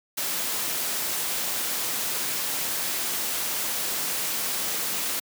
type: noise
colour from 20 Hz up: white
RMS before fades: -28 dBFS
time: 0.17-5.2 s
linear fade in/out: 10 ms
effects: high-pass 150 Hz 12 dB/octave